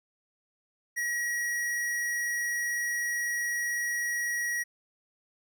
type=tone; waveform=square; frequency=1909 Hz; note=A#6; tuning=41 cents sharp; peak=-29 dBFS; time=0.96-4.64 s; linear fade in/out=20 ms; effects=none